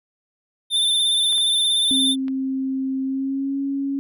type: tone with vibrato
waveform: square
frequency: 3561 Hz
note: A7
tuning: 20 cents sharp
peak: -17 dBFS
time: 0.7-2.16 s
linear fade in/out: 50 ms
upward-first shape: sine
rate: 17 Hz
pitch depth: 36 cents each way
type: clicks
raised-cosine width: 0.3 ms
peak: -24 dBFS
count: 3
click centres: 1.327 / 1.381 / 2.282 s
type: tone with pitch glide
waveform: sine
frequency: 265.5 to 276.1 Hz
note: C4 to C#4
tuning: +25 to -7 cents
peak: -21 dBFS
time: 1.91-3.99 s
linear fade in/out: 0 ms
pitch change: +68 cents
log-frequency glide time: 3.03-3.59 s
effects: none